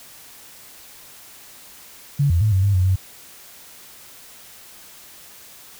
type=tone with pitch steps; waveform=sine; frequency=142 / 85.1 / 107.4 / 94.5 / 100.1 / 91.6 / 94.1 Hz; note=C#3 / F2 / A2 / F#2 / G2 / F#2 / F#2; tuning=+42 / -44 / -41 / +37 / +37 / -17 / +30 cents; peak=-14 dBFS; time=2.19-2.96 s; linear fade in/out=10 ms; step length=110 ms; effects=white hiss -44 dBFS RMS until 5.79 s